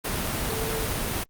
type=tone in noise; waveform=sine; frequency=443.2 Hz; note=A4; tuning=13 cents sharp; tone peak=-31 dBFS; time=0.49-0.86 s; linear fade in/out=10 ms; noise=pink; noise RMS=-28 dBFS; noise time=0.04-1.24 s; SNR=-6 dB; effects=Opus 32 kbps